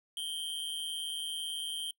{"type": "tone with amplitude modulation", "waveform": "square", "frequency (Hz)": 3155, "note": "G7", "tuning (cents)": 10, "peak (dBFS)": -32, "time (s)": [0.17, 1.91], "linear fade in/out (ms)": 2, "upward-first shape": "sine", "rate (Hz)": 158, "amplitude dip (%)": 70, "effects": ["noise-tail reverb RT60 0.1 s tail -23 dB re dry"]}